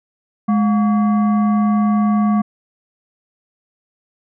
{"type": "tone with frequency modulation", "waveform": "sine", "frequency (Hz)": 210, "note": "G#3", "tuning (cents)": 19, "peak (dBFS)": -12, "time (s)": [0.48, 2.42], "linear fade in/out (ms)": 10, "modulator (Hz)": 925, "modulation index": 0.47, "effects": []}